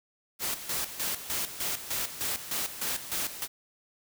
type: noise with tremolo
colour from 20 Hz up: white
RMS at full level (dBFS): -31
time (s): 0.39-3.48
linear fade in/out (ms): 50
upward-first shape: square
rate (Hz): 3.3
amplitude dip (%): 70
effects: none